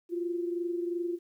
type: tone pair together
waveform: sine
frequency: 345.1 / 367.9 Hz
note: F4 / F#4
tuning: -21 / -10 cents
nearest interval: minor second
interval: 111 cents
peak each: -30 / -38 dBFS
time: 0.09-1.19 s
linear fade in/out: 50 ms
effects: 11-bit